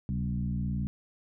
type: tone with frequency modulation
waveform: sine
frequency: 136.6 Hz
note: C#3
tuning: 25 cents flat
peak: -28 dBFS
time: 0.09-0.87 s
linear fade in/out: 0 ms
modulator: 59.3 Hz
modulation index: 1.4
effects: none